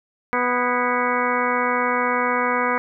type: harmonic tone with a mistuned harmonic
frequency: 246.9 Hz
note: B3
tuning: in tune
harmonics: 1 / 2 / 3 / 4 / 5 / 6 / 7 / 8 / 9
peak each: -28 / -25 / -30 / -24 / -25 / -29 / -30 / -29 / -29 dBFS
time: 0.33-2.78 s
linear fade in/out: 0 ms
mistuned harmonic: 7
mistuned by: -88 cents
effects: none